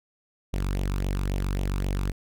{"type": "tone with flanger", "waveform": "sawtooth", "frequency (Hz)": 47.55, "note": "F#1", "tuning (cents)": 48, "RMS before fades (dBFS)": -27, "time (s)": [0.53, 2.12], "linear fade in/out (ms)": 10, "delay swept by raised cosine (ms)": [0.31, 0.84], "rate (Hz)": 3.7, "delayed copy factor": 0.6, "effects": []}